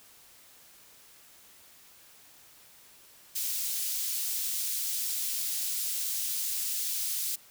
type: high-pass noise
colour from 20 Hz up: white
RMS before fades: -32 dBFS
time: 3.35-7.36 s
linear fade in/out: 10 ms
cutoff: 4100 Hz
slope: 12 dB/octave
effects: white hiss -56 dBFS RMS until 7.5 s